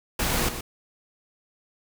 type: noise with echo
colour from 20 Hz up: pink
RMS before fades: -25 dBFS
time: 0.19-0.49 s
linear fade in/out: 5 ms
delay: 120 ms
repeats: 1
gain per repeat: -9 dB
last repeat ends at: 0.61 s
effects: none